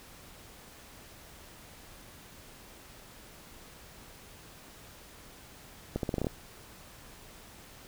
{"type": "accelerating click train", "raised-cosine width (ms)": 2, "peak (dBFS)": -17, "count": 8, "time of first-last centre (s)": [5.96, 6.269], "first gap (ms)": 72, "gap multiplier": 0.83, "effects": ["pink hiss -52 dBFS RMS until 7.87 s"]}